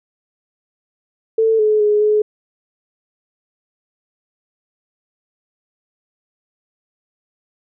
sine tone with pitch steps, 445.8 / 427.5 / 418.8 / 423.9 Hz, A4 / A4 / G#4 / G#4, +23 / -50 / +15 / +35 cents, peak -11 dBFS, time 1.38-2.22 s, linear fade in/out 5 ms, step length 210 ms, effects none

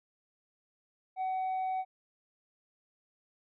triangle tone with tanh clipping, 752 Hz, F#5, 28 cents sharp, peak -31 dBFS, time 1.16-1.85 s, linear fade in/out 50 ms, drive 7 dB, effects none

